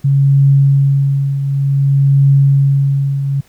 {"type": "tone with tremolo", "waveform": "sine", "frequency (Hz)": 138.59, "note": "C#3", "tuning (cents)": 0, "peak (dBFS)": -5, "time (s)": [0.04, 3.41], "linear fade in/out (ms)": 10, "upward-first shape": "triangle", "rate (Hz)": 0.55, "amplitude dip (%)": 65, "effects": ["pink hiss -50 dBFS RMS until 3.48 s"]}